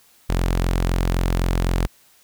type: tone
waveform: sawtooth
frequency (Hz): 43.89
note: F1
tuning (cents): +9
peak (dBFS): -14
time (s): 0.29-1.87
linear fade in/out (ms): 10
effects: white hiss -55 dBFS RMS until 2.23 s